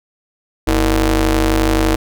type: ring-modulated tone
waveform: sawtooth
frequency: 138.59 Hz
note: C#3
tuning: in tune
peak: -5 dBFS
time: 0.67-1.96 s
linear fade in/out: 10 ms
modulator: 182 Hz
effects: none